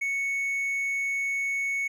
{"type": "tone", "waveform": "triangle", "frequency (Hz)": 2215, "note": "C#7", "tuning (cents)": -2, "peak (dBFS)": -24, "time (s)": [0.01, 1.88], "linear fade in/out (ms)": 10, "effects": []}